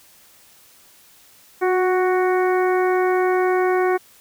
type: harmonic tone with a mistuned harmonic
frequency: 370 Hz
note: F#4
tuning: in tune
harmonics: 1 / 2 / 3 / 4 / 5 / 6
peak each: -17 / -23 / -27 / -29 / -31 / -33 dBFS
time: 1.61-3.98 s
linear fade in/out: 20 ms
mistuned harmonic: 1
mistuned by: -21 cents
effects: white hiss -51 dBFS RMS until 4.2 s